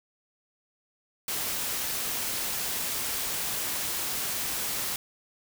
white noise, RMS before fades -31 dBFS, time 1.28-4.96 s, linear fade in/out 2 ms, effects none

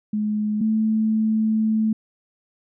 sine tone pair in turn, 211.6 / 218.7 Hz, G#3 / A3, +33 / -10 cents, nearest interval minor second, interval 57 cents, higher second, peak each -20 / -17 dBFS, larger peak second, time 0.13-0.61 / 0.61-1.93 s, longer second, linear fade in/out 5 ms, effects none

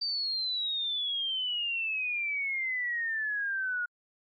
sine exponential sweep, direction down, 4660 to 1434 Hz, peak -29 dBFS, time 0.01-3.86 s, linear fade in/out 10 ms, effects AAC 64 kbps

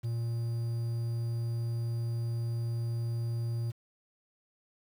triangle tone with quantisation, 116.54 Hz, A#2, in tune, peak -28 dBFS, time 0.03-3.72 s, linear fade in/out 20 ms, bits 9, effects none

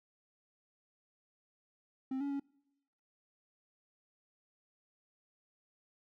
triangle tone with pitch steps, 263.6 / 282 / 279 Hz, C4 / C#4 / C#4, +13 / +30 / +11 cents, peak -32 dBFS, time 2.11-2.398 s, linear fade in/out 5 ms, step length 96 ms, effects noise-tail reverb RT60 0.9 s tail -26 dB re dry

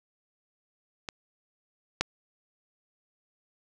clicks, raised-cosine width 0.2 ms, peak -17 / -7 dBFS, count 2, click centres 1.088 / 2.01 s, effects none

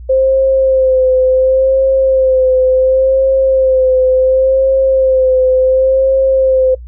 sine tone with vibrato, 523.3 Hz, C5, in tune, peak -7 dBFS, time 0.09-6.75 s, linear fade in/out 10 ms, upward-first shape sine, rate 0.7 Hz, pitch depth 30 cents each way, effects noise-tail reverb RT60 0.1 s tail -22 dB re dry + added 60 Hz sine -27 dBFS peak until 6.87 s

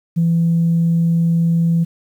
sine tone, 167.3 Hz, E3, 26 cents sharp, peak -11 dBFS, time 0.16-1.85 s, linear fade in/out 20 ms, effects tanh soft clip ceiling -8 dBFS + 8-bit

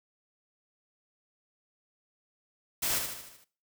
white noise with echo, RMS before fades -30 dBFS, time 2.82-2.99 s, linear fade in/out 10 ms, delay 76 ms, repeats 6, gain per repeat -5 dB, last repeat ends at 3.446 s, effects noise-tail reverb RT60 0.4 s tail -19 dB re dry

